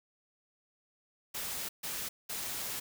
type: noise bursts at uneven times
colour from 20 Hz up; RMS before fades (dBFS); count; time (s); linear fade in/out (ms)
white; -38; 3; 1.34-1.69 / 1.83-2.09 / 2.29-2.8; 10
effects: none